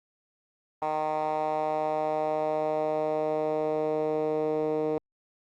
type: tone with band-pass filter sweep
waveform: 10% pulse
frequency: 154.4 Hz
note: D#3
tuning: 13 cents flat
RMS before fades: -28 dBFS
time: 0.82-4.98 s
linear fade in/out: 2 ms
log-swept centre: 830 to 430 Hz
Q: 2.5
effects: Opus 24 kbps